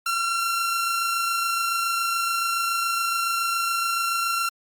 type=tone pair together; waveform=sawtooth; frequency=1363.9 / 1391 Hz; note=F6 / F6; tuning=-41 / -7 cents; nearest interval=unison; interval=34 cents; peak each=-19 / -31 dBFS; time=0.06-4.49 s; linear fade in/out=5 ms; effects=Opus 32 kbps